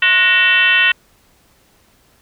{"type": "tone with frequency modulation", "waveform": "sine", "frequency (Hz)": 2267, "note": "C#7", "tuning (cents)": 38, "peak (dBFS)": -9, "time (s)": [0.02, 0.92], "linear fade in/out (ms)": 5, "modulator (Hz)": 399, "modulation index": 2.1, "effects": ["pink hiss -54 dBFS RMS until 2.21 s"]}